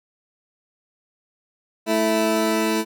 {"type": "tone pair together", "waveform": "20% pulse", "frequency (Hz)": [219.6, 329.1], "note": ["A3", "E4"], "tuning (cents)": [-3, -3], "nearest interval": "perfect fifth", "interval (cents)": 700, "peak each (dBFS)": [-17, -16], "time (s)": [1.86, 2.85], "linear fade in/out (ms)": 50, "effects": []}